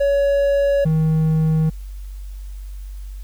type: tone pair in turn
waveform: triangle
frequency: 562 / 158.16 Hz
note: C#5 / D#3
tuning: +24 / +29 cents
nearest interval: octave + minor seventh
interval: 2195 cents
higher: first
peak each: -12 / -12 dBFS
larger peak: neither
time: 0-0.85 / 0.85-1.7 s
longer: neither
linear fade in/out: 10 ms
effects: added 48 Hz sine -29 dBFS peak until 3.23 s + white hiss -53 dBFS RMS until 3.23 s